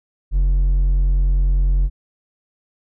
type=tone with hard clipping; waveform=sine; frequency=45 Hz; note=F#1; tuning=47 cents flat; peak=-14 dBFS; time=0.31-1.9 s; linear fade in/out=50 ms; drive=3 dB; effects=none